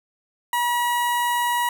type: tone with notch filter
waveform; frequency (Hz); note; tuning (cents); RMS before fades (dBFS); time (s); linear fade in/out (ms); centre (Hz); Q
sawtooth; 963; B5; -44; -22; 0.53-1.69; 2; 5000; 1.1
effects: none